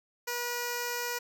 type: tone with notch filter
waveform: 5% pulse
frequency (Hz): 482.7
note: B4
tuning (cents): -40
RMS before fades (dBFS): -34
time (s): 0.27-1.19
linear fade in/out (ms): 10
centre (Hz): 3500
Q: 1.2
effects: none